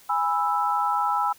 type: chord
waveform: sine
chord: E major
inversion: first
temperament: just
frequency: 824.1 / 988.9 / 1318.5 Hz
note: G#5 / B5 / E6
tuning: -14 / +2 / 0 cents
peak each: -25 / -26 / -25 dBFS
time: 0.09-1.33 s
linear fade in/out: 10 ms
effects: white hiss -53 dBFS RMS until 1.38 s